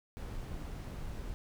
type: noise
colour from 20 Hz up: brown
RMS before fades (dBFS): -41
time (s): 0.17-1.34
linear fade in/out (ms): 0
effects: none